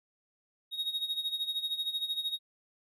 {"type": "tone with tremolo", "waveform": "triangle", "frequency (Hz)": 3758, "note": "A#7", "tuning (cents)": 13, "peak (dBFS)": -27, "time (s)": [0.71, 2.39], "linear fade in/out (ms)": 50, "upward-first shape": "sine", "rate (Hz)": 13, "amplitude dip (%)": 75, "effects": []}